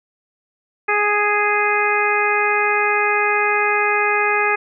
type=harmonic tone; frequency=415.3 Hz; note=G#4; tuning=in tune; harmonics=1 / 2 / 3 / 4 / 5 / 6; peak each=-22 / -22 / -22 / -22 / -22 / -22 dBFS; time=0.88-4.56 s; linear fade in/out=10 ms; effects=none